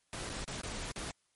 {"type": "noise with dropouts", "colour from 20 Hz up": "pink", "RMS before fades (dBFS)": -40, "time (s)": [0.13, 1.11], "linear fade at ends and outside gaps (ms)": 0, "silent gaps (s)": [[0.293, 0.298], [0.443, 0.478], [0.613, 0.634], [0.915, 0.96]], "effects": ["white hiss -75 dBFS RMS until 1.35 s", "MP3 48 kbps"]}